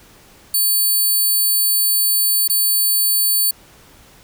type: tone with dropouts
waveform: 5% pulse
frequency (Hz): 4500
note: C#8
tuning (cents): +25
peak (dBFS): -7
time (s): 0.54-3.51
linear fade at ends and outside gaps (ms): 5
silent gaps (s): 2.478-2.497
effects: pink hiss -47 dBFS RMS until 4.23 s